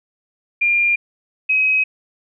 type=tone pair in turn; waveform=sine; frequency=2400 / 2539 Hz; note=D7 / D#7; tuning=+37 / +34 cents; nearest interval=minor second; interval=97 cents; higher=second; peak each=-13 dBFS; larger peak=neither; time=0.61-0.96 / 1.49-1.84 s; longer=neither; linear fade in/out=10 ms; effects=none